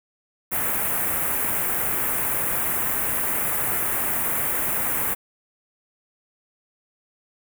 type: band-stop noise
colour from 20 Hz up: white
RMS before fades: -24 dBFS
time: 0.51-5.15 s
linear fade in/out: 20 ms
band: 2200 to 10000 Hz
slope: 24 dB/octave
effects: none